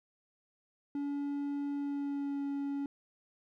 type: tone with pitch glide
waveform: triangle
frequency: 284.7 to 280.9 Hz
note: C#4 to C#4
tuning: +46 to +23 cents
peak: -31 dBFS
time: 0.95-2.86 s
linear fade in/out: 2 ms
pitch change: -23 cents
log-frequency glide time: 1.74-2.43 s
effects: none